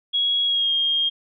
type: tone with pitch glide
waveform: sine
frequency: 3322 to 3229 Hz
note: G#7 to G#7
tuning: 0 to -49 cents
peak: -18 dBFS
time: 0.13-1.1 s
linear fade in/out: 20 ms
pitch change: -49 cents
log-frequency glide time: 0.45-0.72 s
effects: none